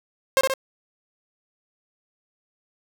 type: tone with echo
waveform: sawtooth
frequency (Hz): 533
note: C5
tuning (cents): +32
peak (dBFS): -11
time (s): 0.37-0.41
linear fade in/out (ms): 0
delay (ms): 64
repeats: 2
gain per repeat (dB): -4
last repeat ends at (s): 0.538
effects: none